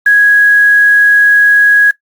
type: tone with quantisation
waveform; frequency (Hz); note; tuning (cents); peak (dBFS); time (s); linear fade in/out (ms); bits
sine; 1661.2; G#6; 0; -3; 0.06-1.91; 5; 5
effects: noise-tail reverb RT60 0.1 s tail -17 dB re dry + Opus 48 kbps